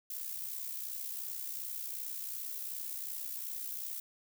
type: noise with amplitude modulation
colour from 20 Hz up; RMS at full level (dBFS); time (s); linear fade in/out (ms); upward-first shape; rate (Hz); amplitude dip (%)
violet; -38; 0.1-4; 5; sine; 62.7; 55
effects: none